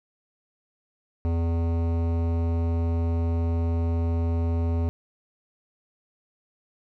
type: tone with hard clipping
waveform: sine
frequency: 83.6 Hz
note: E2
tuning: 25 cents sharp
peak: -24 dBFS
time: 1.25-4.89 s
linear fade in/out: 0 ms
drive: 16 dB
effects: none